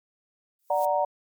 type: noise with exponential growth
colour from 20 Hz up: violet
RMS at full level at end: -36 dBFS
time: 0.59-0.85 s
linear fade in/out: 1 ms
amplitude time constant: 55 ms
type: chord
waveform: sine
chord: D augmented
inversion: none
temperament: equal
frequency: 587.3 / 740 / 932.3 Hz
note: D5 / F#5 / A#5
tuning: 0 / 0 / 0 cents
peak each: -25 / -26 / -26 dBFS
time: 0.7-1.05 s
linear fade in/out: 5 ms
effects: MP3 96 kbps